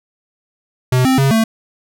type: tone with pitch steps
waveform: square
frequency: 127.2 / 261.7 / 136.4 / 223.2 Hz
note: C3 / C4 / C#3 / A3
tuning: -48 / 0 / -28 / +25 cents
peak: -11 dBFS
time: 0.92-1.44 s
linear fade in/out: 5 ms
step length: 130 ms
effects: none